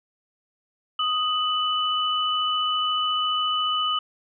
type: tone pair together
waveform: sine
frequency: 1246.3 / 2984 Hz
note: D#6 / F#7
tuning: +2 / +14 cents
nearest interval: octave + minor third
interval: 1512 cents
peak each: -24 dBFS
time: 0.99-3.99 s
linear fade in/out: 5 ms
effects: none